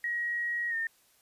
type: tone with pitch glide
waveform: sine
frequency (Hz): 1898 to 1819.6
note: A#6 to A#6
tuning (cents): +31 to -42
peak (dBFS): -29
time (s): 0.04-0.87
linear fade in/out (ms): 2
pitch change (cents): -73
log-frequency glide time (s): 0.69-0.75
effects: white hiss -65 dBFS RMS until 1.21 s + resampled to 32000 Hz